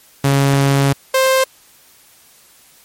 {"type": "tone pair in turn", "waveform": "sawtooth", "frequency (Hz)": [138.59, 526.1], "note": ["C#3", "C5"], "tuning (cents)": [0, 9], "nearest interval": "octave + major seventh", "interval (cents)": 2309, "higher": "second", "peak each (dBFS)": -7, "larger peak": "neither", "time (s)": [[0.24, 0.93], [1.14, 1.44]], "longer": "first", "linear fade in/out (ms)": 5, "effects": ["white hiss -48 dBFS RMS until 2.84 s", "MP3 64 kbps"]}